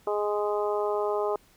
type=harmonic tone; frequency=207.7 Hz; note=G#3; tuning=in tune; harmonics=2 / 3 / 4 / 5 / 6; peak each=-27 / -31 / -33 / -35 / -37 dBFS; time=0.07-1.36 s; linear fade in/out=2 ms; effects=pink hiss -60 dBFS RMS until 1.56 s